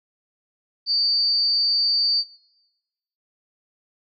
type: tone with amplitude modulation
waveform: sine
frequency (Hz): 4606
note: D8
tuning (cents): -34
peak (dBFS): -15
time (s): 0.86-2.24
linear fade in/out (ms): 50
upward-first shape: sine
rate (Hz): 273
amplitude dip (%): 65
effects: noise-tail reverb RT60 1.0 s tail -20 dB re dry + AAC 64 kbps